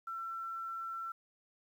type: tone with quantisation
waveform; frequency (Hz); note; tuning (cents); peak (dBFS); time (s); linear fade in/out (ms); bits
sine; 1346; E6; +36; -38; 0.07-1.12; 5; 11
effects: none